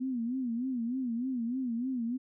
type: tone with vibrato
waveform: sine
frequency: 245.9 Hz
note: B3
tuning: 7 cents flat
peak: -30 dBFS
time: 0-2.18 s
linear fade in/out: 20 ms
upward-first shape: sine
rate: 3.3 Hz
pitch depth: 130 cents each way
effects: none